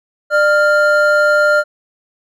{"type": "tone pair together", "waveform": "triangle", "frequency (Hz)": [598, 1398.3], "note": ["D5", "F6"], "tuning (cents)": [31, 2], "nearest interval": "octave + minor third", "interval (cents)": 1471, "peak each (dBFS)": -10, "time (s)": [0.3, 1.64], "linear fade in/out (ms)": 50, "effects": []}